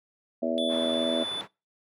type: harmonic tone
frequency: 82 Hz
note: E2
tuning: 9 cents flat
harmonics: 3 / 4 / 5 / 6 / 7 / 8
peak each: -30 / -34 / -40 / -38 / -30 / -30 dBFS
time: 0.42-1.24 s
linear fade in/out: 10 ms
type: tone with pitch glide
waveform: triangle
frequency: 3460 to 3490 Hz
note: A7 to A7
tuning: -30 to -15 cents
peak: -29 dBFS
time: 0.58-1.41 s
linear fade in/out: 0 ms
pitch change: +15 cents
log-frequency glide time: 0.74-1 s
type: band-pass noise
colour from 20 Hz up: white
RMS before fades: -41 dBFS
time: 0.68-1.48 s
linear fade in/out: 50 ms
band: 170 to 1200 Hz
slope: 12 dB/octave
effects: noise-tail reverb RT60 0.3 s tail -25 dB re dry